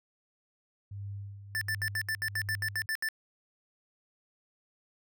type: tone with tremolo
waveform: sine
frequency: 100 Hz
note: G2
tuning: 35 cents sharp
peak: -36 dBFS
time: 0.91-2.86 s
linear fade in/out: 5 ms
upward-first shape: sine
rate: 1.4 Hz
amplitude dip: 65%
type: tone bursts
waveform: square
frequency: 1766 Hz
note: A6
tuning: 6 cents sharp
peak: -30 dBFS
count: 12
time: 1.55-3.087 s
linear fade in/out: 0 ms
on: 63 ms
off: 71 ms
effects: none